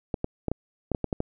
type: clicks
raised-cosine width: 2 ms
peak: -13 dBFS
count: 9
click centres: 0.142 / 0.244 / 0.483 / 0.516 / 0.917 / 0.948 / 1.043 / 1.128 / 1.204 s
effects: none